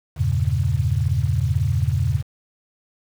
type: chord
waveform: sine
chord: E diminished seventh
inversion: none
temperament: equal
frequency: 82.41 / 98 / 116.54 / 138.59 Hz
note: E2 / G2 / Bb2 / Db3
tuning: 0 / 0 / 0 / 0 cents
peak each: -23 dBFS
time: 0.16-2.23 s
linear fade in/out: 50 ms
effects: 7-bit